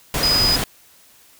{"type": "tone in noise", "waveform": "sine", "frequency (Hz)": 4978, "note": "D#8", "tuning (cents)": 0, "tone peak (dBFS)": -15, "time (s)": [0.23, 0.56], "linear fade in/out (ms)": 2, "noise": "pink", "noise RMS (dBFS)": -22, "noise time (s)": [0.14, 0.64], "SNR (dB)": 4, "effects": ["white hiss -51 dBFS RMS until 1.39 s"]}